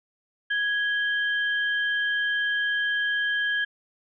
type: tone pair together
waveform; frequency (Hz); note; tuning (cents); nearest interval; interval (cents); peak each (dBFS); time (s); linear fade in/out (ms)
sine; 1661.2 / 3141; G#6 / G7; 0 / +3; major seventh; 1103; -23 / -32; 0.5-3.65; 10
effects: none